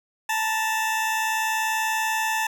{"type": "tone pair together", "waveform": "20% pulse", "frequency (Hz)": [880, 940.2], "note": ["A5", "A#5"], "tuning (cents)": [0, 15], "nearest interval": "minor second", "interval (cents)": 115, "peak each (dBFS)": [-18, -28], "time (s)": [0.29, 2.47], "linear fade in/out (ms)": 5, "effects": []}